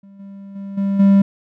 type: tone with level steps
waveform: triangle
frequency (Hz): 197.4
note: G3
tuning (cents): +12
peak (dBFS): -38 / -31 / -25 / -14 / -6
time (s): 0.03-1.22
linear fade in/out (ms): 5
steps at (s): 0.19 / 0.55 / 0.77 / 0.99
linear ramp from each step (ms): 10
effects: none